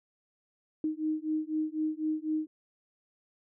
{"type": "beating tone pair", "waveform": "sine", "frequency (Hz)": [309, 313], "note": ["D#4", "D#4"], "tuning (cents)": [-12, 10], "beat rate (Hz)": 4, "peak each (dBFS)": [-32, -32], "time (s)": [0.84, 2.47], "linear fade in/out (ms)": 2, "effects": []}